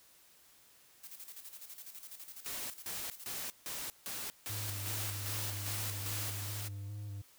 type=noise with tremolo; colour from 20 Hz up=blue; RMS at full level=-48 dBFS; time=1.03-3.52 s; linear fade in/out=10 ms; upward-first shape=square; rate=12 Hz; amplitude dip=65%
type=noise bursts; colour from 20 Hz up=white; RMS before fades=-41 dBFS; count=10; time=2.46-6.3 s; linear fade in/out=0 ms; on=240 ms; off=160 ms
type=tone with vibrato; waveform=triangle; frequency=101.8 Hz; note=G#2; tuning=34 cents flat; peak=-38 dBFS; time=4.49-7.22 s; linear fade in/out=10 ms; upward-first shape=square; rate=2.5 Hz; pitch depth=29 cents each way
type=noise; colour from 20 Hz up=white; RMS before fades=-43 dBFS; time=4.67-6.69 s; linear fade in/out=20 ms
effects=white hiss -63 dBFS RMS until 7.38 s